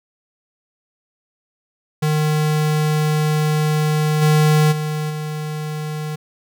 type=tone with level steps; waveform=square; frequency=152.9 Hz; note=D#3; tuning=30 cents flat; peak=-16 / -12 / -21 / -24 dBFS; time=2.02-6.16 s; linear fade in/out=10 ms; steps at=4.21 / 4.71 / 5.09 s; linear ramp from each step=20 ms; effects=none